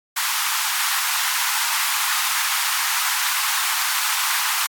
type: high-pass noise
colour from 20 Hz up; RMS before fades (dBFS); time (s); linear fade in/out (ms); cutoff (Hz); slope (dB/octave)
pink; -22; 0.16-4.67; 10; 890; 48
effects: AAC 64 kbps